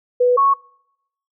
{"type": "tone pair in turn", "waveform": "sine", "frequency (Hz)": [493.9, 1104.6], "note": ["B4", "C#6"], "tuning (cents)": [0, -6], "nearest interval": "octave + major second", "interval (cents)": 1394, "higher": "second", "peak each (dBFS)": -11, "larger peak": "neither", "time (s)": [[0.2, 0.37], [0.37, 0.54]], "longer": "neither", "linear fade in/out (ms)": 10, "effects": ["noise-tail reverb RT60 0.8 s tail -26 dB re dry"]}